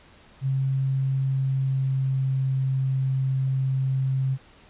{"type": "tone with pitch glide", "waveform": "sine", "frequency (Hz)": [134.1, 132.87], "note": ["C3", "C3"], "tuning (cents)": [43, 27], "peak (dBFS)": -21, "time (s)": [0.41, 4.38], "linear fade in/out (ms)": 50, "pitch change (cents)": -16, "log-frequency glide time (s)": [1.25, 2.54], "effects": ["pink hiss -53 dBFS RMS until 4.69 s", "resampled to 8000 Hz"]}